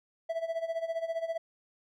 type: tone with tremolo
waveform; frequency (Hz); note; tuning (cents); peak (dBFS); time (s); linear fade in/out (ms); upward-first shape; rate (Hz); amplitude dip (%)
triangle; 659.3; E5; 0; -26; 0.29-1.38; 10; sine; 15; 80
effects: none